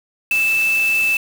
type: tone in noise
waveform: sine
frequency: 2637 Hz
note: E7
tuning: in tune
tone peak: -14 dBFS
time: 0.31-1.17 s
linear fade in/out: 2 ms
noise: white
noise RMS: -30 dBFS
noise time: 0.31-1.17 s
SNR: +13 dB
effects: none